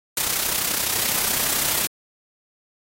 white noise with amplitude modulation, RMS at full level -20 dBFS, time 0.17-1.87 s, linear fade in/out 2 ms, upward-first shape sine, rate 31.8 Hz, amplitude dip 50%, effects AAC 48 kbps

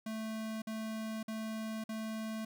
square tone bursts, 220 Hz, A3, in tune, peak -38 dBFS, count 4, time 0.06-2.45 s, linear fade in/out 5 ms, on 560 ms, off 50 ms, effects none

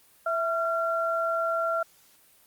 sine tone pair together, 660 / 1372.1 Hz, E5 / F6, +2 / -31 cents, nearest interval octave + minor second, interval 1267 cents, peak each -27 dBFS, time 0.26-1.83 s, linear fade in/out 5 ms, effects white hiss -59 dBFS RMS until 2.46 s + Opus 32 kbps

